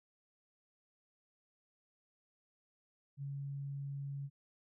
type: tone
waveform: sine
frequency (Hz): 139.8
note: C#3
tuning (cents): +15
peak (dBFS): -39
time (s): 3.17-4.3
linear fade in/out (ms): 50
effects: none